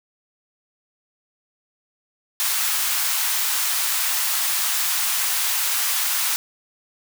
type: high-pass noise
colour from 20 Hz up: white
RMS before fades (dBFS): -22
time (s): 2.4-6.36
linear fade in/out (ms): 0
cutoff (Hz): 830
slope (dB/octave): 24
effects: none